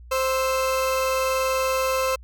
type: tone pair together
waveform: 30% pulse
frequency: 523.3 / 1318.6 Hz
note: C5 / E6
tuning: 0 / 0 cents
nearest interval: octave + major third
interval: 1600 cents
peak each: -19 / -26 dBFS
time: 0.11-2.16 s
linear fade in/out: 10 ms
effects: added 60 Hz sine -41 dBFS peak until 2.23 s